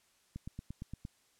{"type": "click train", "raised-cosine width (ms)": 5, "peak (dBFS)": -29, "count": 7, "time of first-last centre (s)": [0.36, 1.051], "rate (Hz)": 8.68, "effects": ["white hiss -70 dBFS RMS until 1.39 s", "low-pass 10000 Hz 12 dB/octave"]}